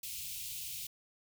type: band-stop noise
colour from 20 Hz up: white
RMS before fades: -42 dBFS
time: 0.03-0.87 s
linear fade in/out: 5 ms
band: 150 to 2400 Hz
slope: 48 dB/octave
effects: none